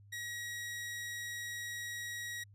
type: tone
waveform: sawtooth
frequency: 1905 Hz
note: A#6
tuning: 37 cents sharp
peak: -36 dBFS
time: 0.12-2.44 s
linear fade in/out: 10 ms
effects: added 101 Hz sine -56 dBFS peak until 2.54 s + resampled to 32000 Hz